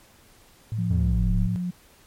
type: tone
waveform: sine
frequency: 110 Hz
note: A2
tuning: in tune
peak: -25 dBFS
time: 0.72-1.56 s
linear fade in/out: 0 ms
type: tone with pitch glide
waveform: sine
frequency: 173.6 to 178.38 Hz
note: F3 to F3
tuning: -10 to +37 cents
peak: -25 dBFS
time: 0.78-1.71 s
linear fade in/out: 10 ms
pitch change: +47 cents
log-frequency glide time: 1-1.37 s
type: exponential sweep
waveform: triangle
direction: down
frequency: 92.5 to 32 Hz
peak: -19 dBFS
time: 0.9-1.47 s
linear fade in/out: 10 ms
effects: pink hiss -55 dBFS RMS until 2.06 s + MP3 64 kbps